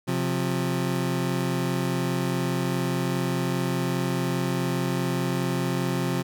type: tone pair together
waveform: 25% pulse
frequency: 132.4 / 177.28 Hz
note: C3 / F3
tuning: +21 / +26 cents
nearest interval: perfect fourth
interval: 505 cents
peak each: -23 dBFS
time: 0.07-6.23 s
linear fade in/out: 20 ms
effects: none